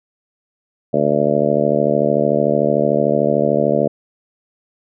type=harmonic tone; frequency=73.42 Hz; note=D2; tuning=in tune; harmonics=2 / 3 / 4 / 5 / 6 / 7 / 8 / 9; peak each=-24 / -21 / -23 / -24 / -21 / -21 / -18 / -22 dBFS; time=0.93-3.88 s; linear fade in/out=10 ms; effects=none